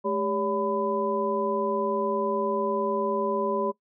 sine tone cluster, 214.1 / 397.4 / 568 / 1001 Hz, A3 / G4 / C#5 / B5, -47 / +24 / +42 / +23 cents, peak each -32 / -28 / -29 / -30 dBFS, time 0.04-3.72 s, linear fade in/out 20 ms, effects noise-tail reverb RT60 0.1 s tail -19 dB re dry

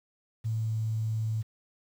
sine tone with pitch glide, 111.4 to 110.38 Hz, A2 to A2, +22 to +6 cents, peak -27 dBFS, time 0.44-1.43 s, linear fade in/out 20 ms, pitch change -16 cents, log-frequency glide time 0.54-0.77 s, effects 9-bit

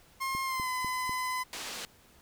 30% pulse tone with pitch glide, 1067 to 1013.5 Hz, C6 to B5, +34 to +45 cents, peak -28 dBFS, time 0.2-1.44 s, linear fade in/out 20 ms, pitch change -89 cents, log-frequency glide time 0.44-0.69 s
click train, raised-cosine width 3 ms, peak -28 dBFS, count 4, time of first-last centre 0.35-1.094 s, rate 4.03 Hz
white band-pass noise, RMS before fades -40 dBFS, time 1.53-1.85 s, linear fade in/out 0 ms, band 200 to 6000 Hz, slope 12 dB/octave
effects pink hiss -60 dBFS RMS until 2.21 s

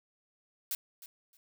blue noise with echo, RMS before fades -34 dBFS, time 0.71-0.75 s, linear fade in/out 2 ms, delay 310 ms, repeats 2, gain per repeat -15 dB, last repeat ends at 1.37 s, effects none

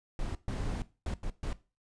brown noise bursts at uneven times, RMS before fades -34 dBFS, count 5, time 0.19-0.35 / 0.48-0.82 / 1.06-1.14 / 1.23-1.3 / 1.43-1.53 s, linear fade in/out 2 ms, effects noise-tail reverb RT60 0.3 s tail -17 dB re dry + resampled to 22050 Hz

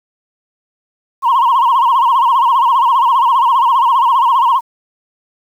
sine tone with vibrato, 1003 Hz, B5, 26 cents sharp, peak -6 dBFS, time 1.22-4.61 s, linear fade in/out 50 ms, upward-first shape sine, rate 15 Hz, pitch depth 150 cents each way, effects tanh soft clip ceiling -6 dBFS + 7-bit

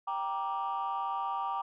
sine chord, G minor, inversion none, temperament just, 784 / 940.8 / 1176 Hz, G5 / Bb5 / D6, 0 / +16 / +2 cents, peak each -34 dBFS, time 0.07-1.62 s, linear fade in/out 10 ms, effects tanh soft clip ceiling -26 dBFS

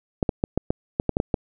clicks, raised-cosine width 2 ms, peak -7 dBFS, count 10, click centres 0.228 / 0.292 / 0.439 / 0.576 / 0.705 / 0.999 / 1.093 / 1.169 / 1.201 / 1.342 s, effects none

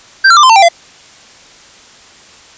square tone with pitch steps, 1568 / 1365 / 1188.3 / 1034.5 / 900.6 / 784 / 682.5 Hz, G6 / F6 / D6 / C6 / A5 / G5 / F5, 0 / -40 / +20 / -20 / +40 / 0 / -40 cents, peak -3 dBFS, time 0.24-0.688 s, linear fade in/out 10 ms, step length 64 ms, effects white hiss -39 dBFS RMS until 2.57 s + resampled to 16000 Hz

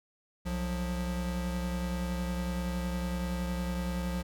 square tone pair together, 62.8 / 177.63 Hz, B1 / F3, +30 / +30 cents, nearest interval octave + tritone, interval 1800 cents, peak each -35 / -34 dBFS, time 0.45-4.23 s, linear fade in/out 20 ms, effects none

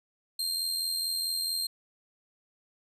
sawtooth tone with amplitude modulation, 4186 Hz, C8, in tune, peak -24 dBFS, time 0.39-1.67 s, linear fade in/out 5 ms, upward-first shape sine, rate 84.5 Hz, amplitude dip 45%, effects resampled to 32000 Hz

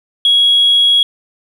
sine tone, 3322 Hz, G#7, in tune, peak -6 dBFS, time 0.25-1.03 s, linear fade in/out 2 ms, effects tanh soft clip ceiling -3 dBFS + 7-bit

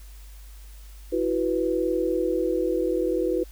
sine chord, E suspended second, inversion none, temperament equal, 329.6 / 370 / 493.9 Hz, E4 / F#4 / B4, 0 / 0 / 0 cents, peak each -26 dBFS, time 1.12-3.44 s, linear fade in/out 10 ms, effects added 50 Hz sine -41 dBFS peak until 3.51 s + white hiss -54 dBFS RMS until 3.51 s

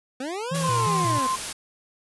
25% pulse linear two-way sweep, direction up then down, 246 to 566 to 246 Hz, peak -25 dBFS, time 0.2-1.27 s, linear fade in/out 5 ms, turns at 0.56 s
triangle tone with vibrato, 139.2 Hz, C#3, 8 cents sharp, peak -23 dBFS, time 0.51-1.19 s, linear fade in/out 10 ms, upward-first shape square, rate 2.8 Hz, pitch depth 290 cents each way
white noise, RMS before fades -31 dBFS, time 0.54-1.53 s, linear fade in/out 10 ms
sine tone, 1046.5 Hz, C6, in tune, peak -22 dBFS, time 0.63-1.36 s, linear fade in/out 10 ms
effects resampled to 24000 Hz

